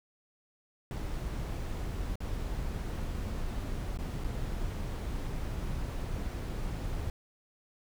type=noise with dropouts; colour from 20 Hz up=brown; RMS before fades=-35 dBFS; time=0.91-7.1 s; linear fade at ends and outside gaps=1 ms; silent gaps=2.156-2.204 / 3.974-3.988 / 4.239-4.243 s; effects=none